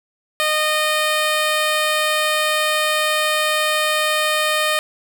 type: tone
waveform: 10% pulse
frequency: 614 Hz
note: D#5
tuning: 23 cents flat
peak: -8 dBFS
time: 0.4-4.79 s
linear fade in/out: 0 ms
effects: none